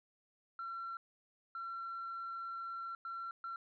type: tone bursts at uneven times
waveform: sine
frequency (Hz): 1358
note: F6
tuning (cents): -49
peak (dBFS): -39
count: 4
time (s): 0.59-0.97 / 1.55-2.95 / 3.05-3.31 / 3.44-3.56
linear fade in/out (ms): 2
effects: tanh soft clip ceiling -37 dBFS